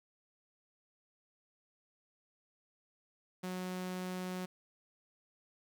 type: tone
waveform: sawtooth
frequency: 183.3 Hz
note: F#3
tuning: 16 cents flat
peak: -34 dBFS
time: 3.43-4.46 s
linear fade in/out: 10 ms
effects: 11-bit